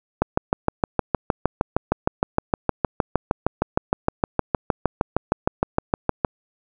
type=click train; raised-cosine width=1 ms; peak=-3 dBFS; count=40; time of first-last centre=0.22-6.248 s; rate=6.47 Hz; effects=none